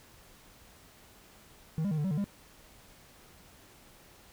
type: tone with pitch steps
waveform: triangle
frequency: 158.6 / 201.5 / 155.8 / 148 / 191.2 / 149 / 201.3 Hz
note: D#3 / G3 / D#3 / D3 / G3 / D3 / G3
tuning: +33 / +48 / +3 / +14 / -43 / +25 / +46 cents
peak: -26 dBFS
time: 1.78-2.242 s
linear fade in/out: 0 ms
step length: 66 ms
effects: pink hiss -57 dBFS RMS until 4.32 s